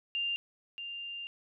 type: tone pair in turn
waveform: sine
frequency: 2794 / 2794 Hz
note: F7 / F7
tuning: 0 / 0 cents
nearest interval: unison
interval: 0 cents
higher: neither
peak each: -30 / -38 dBFS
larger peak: first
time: 0.15-0.36 / 0.78-1.27 s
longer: second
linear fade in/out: 0 ms
effects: none